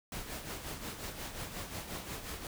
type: noise with tremolo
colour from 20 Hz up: pink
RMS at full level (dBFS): -40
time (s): 0.12-2.47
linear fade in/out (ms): 2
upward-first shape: sine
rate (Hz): 5.6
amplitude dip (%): 55
effects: none